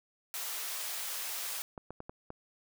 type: high-pass noise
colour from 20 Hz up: white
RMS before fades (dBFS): -38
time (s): 0.34-1.62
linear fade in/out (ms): 0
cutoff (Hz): 640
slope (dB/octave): 12
type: clicks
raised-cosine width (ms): 1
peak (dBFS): -28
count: 5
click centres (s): 1.778 / 1.906 / 2.004 / 2.095 / 2.304
effects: none